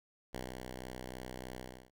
5% pulse tone with ADSR envelope, 63.2 Hz, B1, 41 cents sharp, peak -28 dBFS, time 0.33-1.91 s, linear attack 15 ms, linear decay 180 ms, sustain -4 dB, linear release 320 ms, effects none

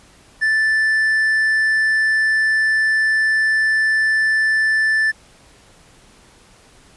triangle tone, 1760 Hz, A6, in tune, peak -12 dBFS, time 0.41-5.12 s, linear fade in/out 20 ms, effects pink hiss -49 dBFS RMS until 6.96 s + resampled to 24000 Hz

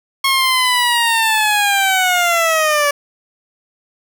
15% pulse linear sweep, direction down, 1089 to 570 Hz, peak -6 dBFS, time 0.24-2.91 s, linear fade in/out 5 ms, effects none

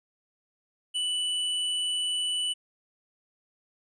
square tone, 2972 Hz, F#7, 7 cents sharp, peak -27 dBFS, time 0.94-2.54 s, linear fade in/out 20 ms, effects resampled to 22050 Hz

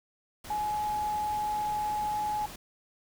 sine tone in noise, 843 Hz, G#5, 26 cents sharp, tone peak -28 dBFS, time 0.5-2.46 s, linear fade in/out 5 ms, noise pink, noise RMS -44 dBFS, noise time 0.44-2.56 s, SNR +13 dB, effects none

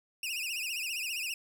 sawtooth tone with vibrato, 2637 Hz, E7, in tune, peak -30 dBFS, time 0.23-1.34 s, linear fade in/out 2 ms, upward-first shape triangle, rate 15 Hz, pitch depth 170 cents each way, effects none

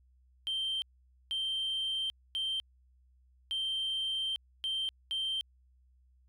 sine tone bursts at uneven times, 3136 Hz, G7, in tune, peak -29 dBFS, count 6, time 0.47-0.82 / 1.31-2.1 / 2.35-2.6 / 3.51-4.36 / 4.64-4.89 / 5.11-5.41 s, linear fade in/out 0 ms, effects tanh soft clip ceiling -29 dBFS + added 63 Hz sine -62 dBFS peak until 6.28 s

